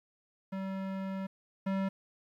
square tone pair in turn, 192.1 / 193.09 Hz, G3 / G3, -35 / -26 cents, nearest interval unison, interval 9 cents, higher second, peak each -35 / -30 dBFS, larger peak second, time 0.52-1.27 / 1.66-1.89 s, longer first, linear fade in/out 10 ms, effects low-pass 2000 Hz 12 dB/octave + 11-bit

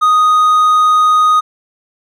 triangle tone, 1244.5 Hz, D#6, in tune, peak -5 dBFS, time 0.01-1.41 s, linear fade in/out 20 ms, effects none

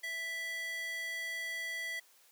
square tone with high-pass filter, 659.3 Hz, E5, in tune, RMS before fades -39 dBFS, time 0.03-2 s, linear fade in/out 10 ms, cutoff 1900 Hz, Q 2.8, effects white hiss -64 dBFS RMS until 2.31 s + high-pass 400 Hz 12 dB/octave

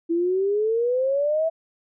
sine exponential sweep, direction up, 329.6 to 660 Hz, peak -19 dBFS, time 0.09-1.5 s, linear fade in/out 20 ms, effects none

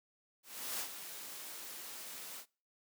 white noise with ADSR envelope, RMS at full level -38 dBFS, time 0.43-2.46 s, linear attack 360 ms, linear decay 88 ms, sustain -9 dB, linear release 74 ms, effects noise-tail reverb RT60 0.4 s tail -25 dB re dry + high-pass 200 Hz 12 dB/octave

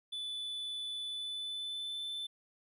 triangle tone with pitch glide, 3482 to 3527 Hz, A7 to A7, -19 to +3 cents, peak -36 dBFS, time 0.12-2.27 s, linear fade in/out 10 ms, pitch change +22 cents, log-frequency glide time 1.06-2.04 s, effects none

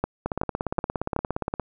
two click trains, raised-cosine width 1 ms, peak -12 / -9 dBFS, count 24 / 4, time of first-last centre 0.26-1.597 / 0.04-1.164 s, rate 17.2 / 2.67 Hz, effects none

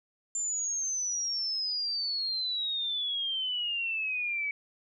sine exponential sweep, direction down, 7260 to 2263 Hz, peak -29 dBFS, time 0.35-4.51 s, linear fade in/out 2 ms, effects none

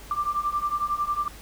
sine beating tone pair, 1174.7 / 1185.7 Hz, D6 / D6, 0 / +16 cents, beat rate 11 Hz, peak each -28 / -26 dBFS, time 0.11-1.28 s, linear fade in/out 2 ms, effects added 50 Hz sine -45 dBFS peak until 1.41 s + pink hiss -46 dBFS RMS until 1.41 s

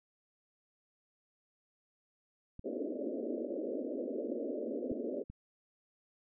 clicks, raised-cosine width 5 ms, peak -34 dBFS, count 3, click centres 2.594 / 4.916 / 5.3 s
pink band-pass noise, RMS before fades -38 dBFS, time 2.64-5.24 s, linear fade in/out 20 ms, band 230 to 610 Hz, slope 96 dB/octave
effects none

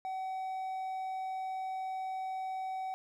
triangle tone, 757 Hz, F#5, 39 cents sharp, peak -33 dBFS, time 0.05-2.94 s, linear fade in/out 0 ms, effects none

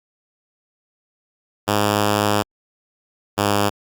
5% pulse tone pair in turn, 103.83 / 102.28 Hz, G#2 / G#2, 0 / -26 cents, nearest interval unison, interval 26 cents, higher first, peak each -5 dBFS, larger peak neither, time 1.67-2.43 / 3.37-3.7 s, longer first, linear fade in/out 20 ms, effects Opus 48 kbps

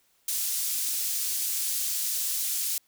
pink high-pass noise, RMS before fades -29 dBFS, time 0.28-2.78 s, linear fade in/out 2 ms, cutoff 6600 Hz, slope 12 dB/octave, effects white hiss -67 dBFS RMS until 2.87 s

